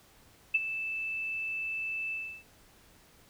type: tone with ADSR envelope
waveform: sine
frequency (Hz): 2637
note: E7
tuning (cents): 0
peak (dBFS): -20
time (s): 0.54-2.44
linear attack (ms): 10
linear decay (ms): 30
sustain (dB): -12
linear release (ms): 320
effects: pink hiss -60 dBFS RMS until 3.29 s